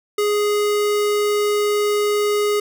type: tone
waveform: square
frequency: 415.3 Hz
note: G#4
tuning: in tune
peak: -17 dBFS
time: 0.18-2.6 s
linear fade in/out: 5 ms
effects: none